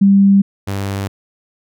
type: tone pair in turn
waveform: sine / sawtooth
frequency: 197.5 / 98.75 Hz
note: G3 / G2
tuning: +13 / +13 cents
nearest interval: octave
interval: 1200 cents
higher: first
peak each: -6 / -15 dBFS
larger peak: first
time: 0.01-0.42 / 0.67-1.08 s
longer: neither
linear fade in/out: 10 ms
effects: none